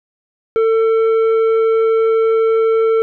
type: tone with tanh clipping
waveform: triangle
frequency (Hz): 448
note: A4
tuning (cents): +31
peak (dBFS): -12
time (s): 0.56-3.02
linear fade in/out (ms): 0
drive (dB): 12
effects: none